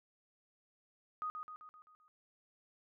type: tone with echo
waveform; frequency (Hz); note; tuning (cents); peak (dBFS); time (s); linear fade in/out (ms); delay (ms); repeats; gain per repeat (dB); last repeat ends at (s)
sine; 1244.5; D#6; 0; -36; 1.22-1.3; 0; 130; 6; -5; 2.08
effects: none